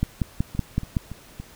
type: two click trains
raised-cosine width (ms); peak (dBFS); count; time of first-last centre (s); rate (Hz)
5; -21 / -9; 4 / 6; 0.55-1.4 / 0.03-0.968; 3.53 / 5.33
effects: pink hiss -49 dBFS RMS until 1.55 s